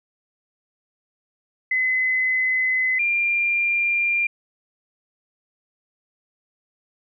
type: tone pair in turn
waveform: sine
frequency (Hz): 2031 / 2391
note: B6 / D7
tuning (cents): +48 / +30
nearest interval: minor third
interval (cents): 282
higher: second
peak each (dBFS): -18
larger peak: neither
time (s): 1.71-2.99 / 2.99-4.27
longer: neither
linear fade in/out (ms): 5
effects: none